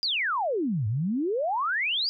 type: exponential two-way sweep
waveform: sine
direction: down then up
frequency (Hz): 4978 to 100.8 to 4978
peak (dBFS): -24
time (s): 0.03-2.09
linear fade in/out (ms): 0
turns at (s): 0.87
effects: none